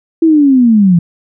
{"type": "linear sweep", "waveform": "sine", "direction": "down", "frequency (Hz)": [333, 164.81], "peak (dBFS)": -4, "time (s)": [0.22, 0.99], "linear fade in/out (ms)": 5, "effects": []}